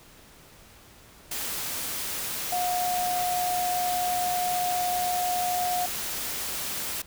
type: tone in noise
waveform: sine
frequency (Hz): 720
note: F#5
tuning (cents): -47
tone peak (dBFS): -25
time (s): 2.52-5.86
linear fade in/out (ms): 5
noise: white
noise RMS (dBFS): -32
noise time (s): 1.31-7.02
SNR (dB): +4
effects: pink hiss -52 dBFS RMS until 7.06 s